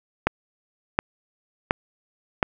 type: click train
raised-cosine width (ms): 0.5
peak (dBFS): -3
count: 4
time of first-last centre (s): 0.27-2.428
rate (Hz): 1.39
effects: none